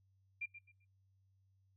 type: tone with echo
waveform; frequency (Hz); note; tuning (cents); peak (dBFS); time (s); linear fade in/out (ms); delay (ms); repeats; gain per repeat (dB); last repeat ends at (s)
sine; 2386; D7; +27; -38; 0.41-0.46; 10; 130; 3; -12; 0.85
effects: noise-tail reverb RT60 0.2 s tail -25 dB re dry + added 96 Hz sine -70 dBFS peak until 1.76 s